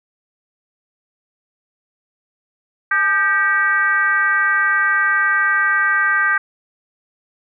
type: tone with frequency modulation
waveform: sine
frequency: 1568 Hz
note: G6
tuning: in tune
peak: -13 dBFS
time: 2.91-6.38 s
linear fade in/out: 5 ms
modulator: 357 Hz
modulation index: 1
effects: none